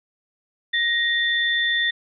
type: tone pair together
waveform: sine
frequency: 1876 / 3541 Hz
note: A#6 / A7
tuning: +11 / +10 cents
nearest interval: major seventh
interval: 1099 cents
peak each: -20 / -23 dBFS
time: 0.73-1.91 s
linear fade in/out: 10 ms
effects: none